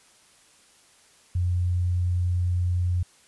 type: tone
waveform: sine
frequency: 89 Hz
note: F2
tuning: 33 cents sharp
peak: -21 dBFS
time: 1.35-3.03 s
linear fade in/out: 5 ms
effects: white hiss -57 dBFS RMS until 3.27 s + resampled to 24000 Hz